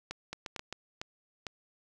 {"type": "two click trains", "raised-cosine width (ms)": 0.2, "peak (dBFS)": [-21, -20], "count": [4, 4], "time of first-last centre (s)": [[0.33, 0.726], [0.11, 1.467]], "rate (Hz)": [7.57, 2.21], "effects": []}